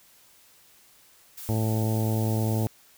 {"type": "noise", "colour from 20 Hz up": "blue", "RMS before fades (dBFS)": -40, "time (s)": [1.37, 2.67], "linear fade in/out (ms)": 10}
{"type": "harmonic tone", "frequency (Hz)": 110, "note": "A2", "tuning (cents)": 0, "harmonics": [1, 2, 3, 4, 5, 6, 7, 8], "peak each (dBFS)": [-24, -30, -34, -36, -38, -40, -41, -42], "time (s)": [1.49, 2.67], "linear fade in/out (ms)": 0}
{"effects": ["white hiss -57 dBFS RMS until 2.97 s"]}